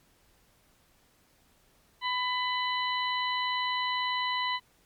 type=harmonic tone; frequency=999 Hz; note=B5; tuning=20 cents sharp; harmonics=1 / 2 / 3 / 4; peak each=-30 / -33 / -35 / -36 dBFS; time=2.01-4.6 s; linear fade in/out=50 ms; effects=pink hiss -65 dBFS RMS until 4.85 s + MP3 96 kbps